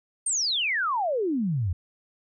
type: exponential sweep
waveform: sine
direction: down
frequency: 9060 to 81.1 Hz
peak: -23 dBFS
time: 0.26-1.73 s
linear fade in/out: 5 ms
effects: none